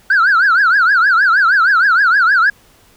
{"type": "tone with vibrato", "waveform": "sine", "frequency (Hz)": 1483, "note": "F#6", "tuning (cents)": 4, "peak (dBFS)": -6, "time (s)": [0.1, 2.5], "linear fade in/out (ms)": 5, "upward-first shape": "triangle", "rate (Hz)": 6.4, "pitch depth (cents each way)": 250, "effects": ["tanh soft clip ceiling -6 dBFS", "pink hiss -49 dBFS RMS until 2.96 s"]}